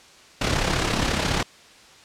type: noise with amplitude modulation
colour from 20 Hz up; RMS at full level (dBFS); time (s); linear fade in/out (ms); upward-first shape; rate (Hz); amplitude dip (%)
pink; -20; 0.41-1.43; 5; sine; 34.5; 55
effects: white hiss -49 dBFS RMS until 2.04 s + low-pass 6000 Hz 12 dB/octave